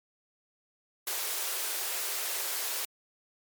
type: high-pass noise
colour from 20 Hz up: white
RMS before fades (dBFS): -33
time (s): 1.07-2.85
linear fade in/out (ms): 2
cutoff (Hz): 350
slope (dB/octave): 96
effects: MP3 96 kbps